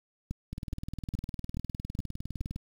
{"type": "two click trains", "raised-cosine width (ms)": 5, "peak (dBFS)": [-21, -24], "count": [6, 41], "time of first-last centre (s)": [[0.31, 2.411], [0.53, 2.56]], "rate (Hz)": [2.38, 19.7], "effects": ["8-bit"]}